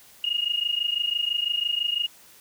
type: tone pair together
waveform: sine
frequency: 2847 / 2873 Hz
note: F7 / F7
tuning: +33 / +48 cents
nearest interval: unison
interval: 15 cents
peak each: -26 dBFS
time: 0.24-2.07 s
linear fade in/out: 2 ms
effects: white hiss -52 dBFS RMS until 2.4 s